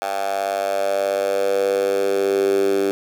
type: tone with high-pass filter sweep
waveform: 10% pulse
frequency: 98.4 Hz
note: G2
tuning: 7 cents sharp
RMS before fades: -20 dBFS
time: 0.02-2.91 s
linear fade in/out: 0 ms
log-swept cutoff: 760 to 350 Hz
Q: 5.8
effects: none